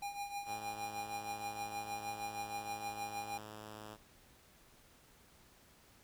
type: tone with tremolo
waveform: square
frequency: 809 Hz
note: G#5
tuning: 46 cents flat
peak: -38 dBFS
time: 0.02-3.38 s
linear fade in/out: 5 ms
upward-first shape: triangle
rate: 6.4 Hz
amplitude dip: 75%
type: tone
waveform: 5% pulse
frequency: 106.9 Hz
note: A2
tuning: 49 cents flat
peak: -37 dBFS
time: 0.45-3.98 s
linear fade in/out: 50 ms
effects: pink hiss -64 dBFS RMS until 6.03 s

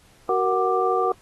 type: tone cluster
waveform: sine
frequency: 375.5 / 467.7 / 742 / 1181 Hz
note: F#4 / A#4 / F#5 / D6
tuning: +26 / +6 / +5 / +9 cents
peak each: -24 dBFS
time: 0.29-1.12 s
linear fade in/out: 2 ms
effects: pink hiss -56 dBFS RMS until 1.21 s + AAC 32 kbps

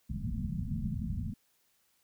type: low-pass noise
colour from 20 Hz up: white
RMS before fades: -35 dBFS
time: 0.09-1.34 s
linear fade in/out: 10 ms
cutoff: 230 Hz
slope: 96 dB/octave
effects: white hiss -72 dBFS RMS until 2.03 s

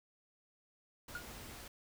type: noise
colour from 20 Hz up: pink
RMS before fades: -50 dBFS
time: 1.08-1.68 s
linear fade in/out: 5 ms
type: tone with exponential decay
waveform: triangle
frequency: 1435 Hz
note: F6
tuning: 47 cents sharp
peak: -35 dBFS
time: 1.15-1.27 s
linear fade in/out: 2 ms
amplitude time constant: 26 ms
effects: none

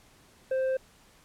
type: tone with tanh clipping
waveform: sine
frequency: 524 Hz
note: C5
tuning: 2 cents sharp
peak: -26 dBFS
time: 0.51-0.77 s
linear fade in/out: 5 ms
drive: 5 dB
effects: pink hiss -59 dBFS RMS until 1.24 s + low-pass 12000 Hz 12 dB/octave

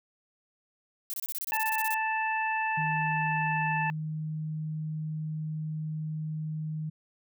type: noise bursts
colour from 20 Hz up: violet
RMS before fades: -34 dBFS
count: 14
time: 1.1-1.942 s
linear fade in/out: 0 ms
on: 36 ms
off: 26 ms
type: harmonic tone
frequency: 880 Hz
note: A5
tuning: in tune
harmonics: 1 / 2 / 3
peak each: -29 / -32 / -34 dBFS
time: 1.52-3.9 s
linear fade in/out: 0 ms
type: tone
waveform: sine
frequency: 155.56 Hz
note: D#3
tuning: in tune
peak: -31 dBFS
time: 2.77-6.9 s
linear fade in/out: 10 ms
effects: none

